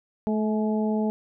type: harmonic tone with a mistuned harmonic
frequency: 215.8 Hz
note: A3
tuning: 33 cents flat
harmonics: 1 / 2 / 3 / 4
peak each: -23 / -29 / -33 / -35 dBFS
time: 0.27-1.1 s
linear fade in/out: 0 ms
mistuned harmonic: 4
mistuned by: -29 cents
effects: none